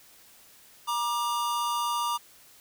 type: tone pair together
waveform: square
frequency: 950.6 / 1188 Hz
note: A#5 / D6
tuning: +34 / +20 cents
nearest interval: major third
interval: 386 cents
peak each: -30 / -30 dBFS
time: 0.87-2.18 s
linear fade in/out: 20 ms
effects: white hiss -55 dBFS RMS until 2.6 s